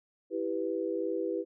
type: chord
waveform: sine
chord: E minor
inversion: none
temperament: equal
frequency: 329.6 / 392 / 493.9 Hz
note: E4 / G4 / B4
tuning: 0 / 0 / 0 cents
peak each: -34 dBFS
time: 0.3-1.45 s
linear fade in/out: 50 ms
effects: none